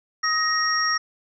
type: tone cluster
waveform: sine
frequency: 1267 / 1873 / 5580 Hz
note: D#6 / A#6 / F8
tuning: +31 / +8 / -2 cents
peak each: -24 dBFS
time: 0.23-0.98 s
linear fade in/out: 10 ms
effects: none